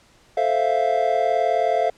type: chord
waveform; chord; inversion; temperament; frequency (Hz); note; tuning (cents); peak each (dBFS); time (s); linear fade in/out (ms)
triangle; F major seventh; first; equal; 440 / 523.3 / 659.3 / 698.5; A4 / C5 / E5 / F5; 0 / 0 / 0 / 0; -24 / -24 / -20 / -19; 0.37-1.9; 5
effects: pink hiss -55 dBFS RMS until 1.97 s + low-pass 8000 Hz 12 dB/octave